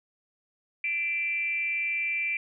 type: tone with frequency modulation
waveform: sine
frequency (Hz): 2349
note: D7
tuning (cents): 0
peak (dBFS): -26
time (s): 0.84-2.37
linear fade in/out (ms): 2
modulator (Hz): 319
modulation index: 0.48
effects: none